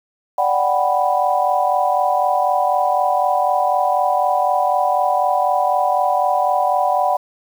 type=chord; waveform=sine; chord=G major seventh; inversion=second; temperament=equal; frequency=587.3 / 740 / 784 / 987.8 Hz; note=D5 / F#5 / G5 / B5; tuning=0 / 0 / 0 / 0 cents; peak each=-21 / -17 / -21 / -21 dBFS; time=0.38-7.17 s; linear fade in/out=5 ms; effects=7-bit